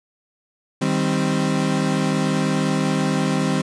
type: chord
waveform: 35% pulse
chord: C minor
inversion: first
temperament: equal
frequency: 155.56 / 196 / 261.6 Hz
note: Eb3 / G3 / C4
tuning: 0 / 0 / 0 cents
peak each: -21 dBFS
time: 0.81-3.62 s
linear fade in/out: 10 ms
effects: resampled to 22050 Hz